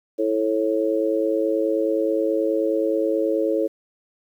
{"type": "harmonic tone", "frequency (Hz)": 109.4, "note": "A2", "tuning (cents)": -9, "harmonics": [3, 4, 5], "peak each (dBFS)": [-23, -23, -23], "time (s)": [0.18, 3.68], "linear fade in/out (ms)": 20, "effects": ["9-bit"]}